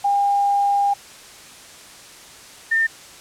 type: tone pair in turn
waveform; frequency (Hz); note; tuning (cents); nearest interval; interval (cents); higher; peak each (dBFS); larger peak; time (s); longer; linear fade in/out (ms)
sine; 805 / 1807.2; G5 / A6; +46 / +46; octave + major second; 1400; second; -15; neither; 0.04-0.94 / 2.71-2.87; first; 10
effects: white hiss -42 dBFS RMS until 3.2 s + low-pass 9000 Hz 12 dB/octave